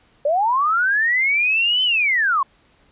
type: linear two-way sweep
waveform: sine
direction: up then down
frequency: 554.4 to 3071 to 1033 Hz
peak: -15 dBFS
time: 0.25-2.43 s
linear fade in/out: 5 ms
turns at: 1.83 s
effects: pink hiss -57 dBFS RMS until 2.91 s + resampled to 8000 Hz